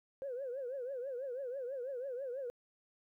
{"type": "tone with vibrato", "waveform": "sine", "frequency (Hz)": 518, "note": "C5", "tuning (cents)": -17, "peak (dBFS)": -37, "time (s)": [0.22, 2.5], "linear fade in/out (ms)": 0, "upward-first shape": "triangle", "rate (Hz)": 6.1, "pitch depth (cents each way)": 170, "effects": ["tanh soft clip ceiling -34 dBFS", "13-bit"]}